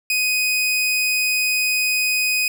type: tone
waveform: sawtooth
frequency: 2500 Hz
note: D#7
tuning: 8 cents sharp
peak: -14 dBFS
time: 0.1-2.48 s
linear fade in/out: 2 ms
effects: none